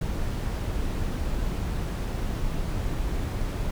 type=noise; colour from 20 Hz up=brown; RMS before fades=-28 dBFS; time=0.01-3.71 s; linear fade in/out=5 ms; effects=none